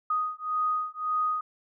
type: beating tone pair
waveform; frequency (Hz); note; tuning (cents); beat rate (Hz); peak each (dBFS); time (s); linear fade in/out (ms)
sine; 1244.5 / 1246.3; D#6 / D#6; 0 / +2; 1.8; -29; 0.1-1.41; 5
effects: none